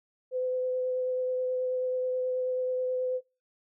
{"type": "tone with vibrato", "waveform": "sine", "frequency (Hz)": 508, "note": "B4", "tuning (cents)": 49, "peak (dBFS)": -27, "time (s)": [0.31, 3.21], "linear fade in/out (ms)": 50, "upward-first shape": "triangle", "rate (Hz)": 9.3, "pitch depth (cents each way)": 13, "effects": ["noise-tail reverb RT60 0.3 s tail -22 dB re dry"]}